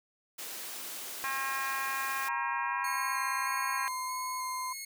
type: high-pass noise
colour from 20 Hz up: white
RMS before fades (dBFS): -41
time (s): 0.38-2.29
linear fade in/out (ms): 10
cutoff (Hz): 220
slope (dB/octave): 24
type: harmonic tone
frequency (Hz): 269.3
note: C#4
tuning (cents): -50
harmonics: 3 / 4 / 5 / 6 / 7 / 8 / 9 / 10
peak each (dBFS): -44 / -35 / -45 / -37 / -41 / -50 / -41 / -51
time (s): 1.24-3.88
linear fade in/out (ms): 0
type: tone with pitch glide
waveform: sine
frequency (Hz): 950 to 1018.2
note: A#5 to C6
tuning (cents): +33 to -47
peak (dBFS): -34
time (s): 2.28-4.73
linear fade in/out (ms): 5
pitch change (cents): +120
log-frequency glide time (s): 2.59-3.03
type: tone with vibrato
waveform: 10% pulse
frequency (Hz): 2149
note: C7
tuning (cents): +46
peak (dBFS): -30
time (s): 2.84-4.85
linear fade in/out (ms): 5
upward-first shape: square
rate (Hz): 1.6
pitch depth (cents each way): 19
effects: none